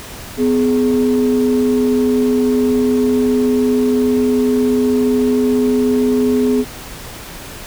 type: tone pair together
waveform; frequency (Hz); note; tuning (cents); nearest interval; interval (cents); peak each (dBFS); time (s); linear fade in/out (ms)
sine; 251.3 / 418.7; B3 / G#4; +30 / +14; major sixth; 884; -12 / -14; 0.37-6.65; 50
effects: tanh soft clip ceiling -6 dBFS + pink hiss -32 dBFS RMS until 7.66 s